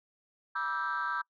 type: chord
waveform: sine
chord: E minor seventh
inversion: second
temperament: equal with one note detuned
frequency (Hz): 970.2 / 1174.7 / 1318.5 / 1568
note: B5 / D6 / E6 / G6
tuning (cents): -31 / 0 / 0 / 0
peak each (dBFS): -36 / -36 / -34 / -33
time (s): 0.55-1.22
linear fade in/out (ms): 10
effects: noise-tail reverb RT60 0.1 s tail -26 dB re dry + tanh soft clip ceiling -25 dBFS